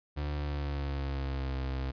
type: tone with pitch glide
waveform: 35% pulse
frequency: 73.42 to 66.17 Hz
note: D2 to C2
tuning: 0 to +20 cents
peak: -30 dBFS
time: 0.16-1.92 s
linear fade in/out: 20 ms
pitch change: -180 cents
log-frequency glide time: 0.38-1.56 s
effects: resampled to 11025 Hz